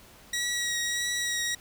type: tone with vibrato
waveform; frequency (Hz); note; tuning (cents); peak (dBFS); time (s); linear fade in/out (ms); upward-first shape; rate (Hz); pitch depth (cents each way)
15% pulse; 1913; A#6; +44; -21; 0.33-1.55; 5; triangle; 1.6; 21
effects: pink hiss -53 dBFS RMS until 1.6 s